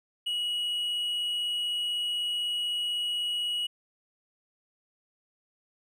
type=tone with amplitude modulation; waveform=triangle; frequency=2911 Hz; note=F#7; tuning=29 cents flat; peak=-25 dBFS; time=0.26-3.67 s; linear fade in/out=10 ms; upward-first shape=sine; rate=189 Hz; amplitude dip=25%; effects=none